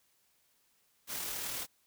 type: noise with amplitude modulation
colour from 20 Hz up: white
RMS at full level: -37 dBFS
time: 1.07-1.67 s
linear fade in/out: 50 ms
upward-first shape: sine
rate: 38.3 Hz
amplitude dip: 30%
effects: white hiss -72 dBFS RMS until 1.86 s